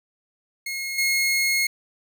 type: tone with level steps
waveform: sawtooth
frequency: 2160 Hz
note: C#7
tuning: 45 cents flat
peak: -24 / -16 dBFS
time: 0.66-1.67 s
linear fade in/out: 5 ms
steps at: 0.98 s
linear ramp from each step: 5 ms
effects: none